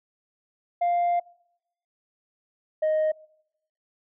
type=tone pair in turn; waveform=sine; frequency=698.5 / 622.3 Hz; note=F5 / D#5; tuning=0 / 0 cents; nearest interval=major second; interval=200 cents; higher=first; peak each=-18 dBFS; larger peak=neither; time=0.81-1.2 / 2.82-3.12 s; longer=first; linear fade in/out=10 ms; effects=noise-tail reverb RT60 0.8 s tail -25 dB re dry + tanh soft clip ceiling -19 dBFS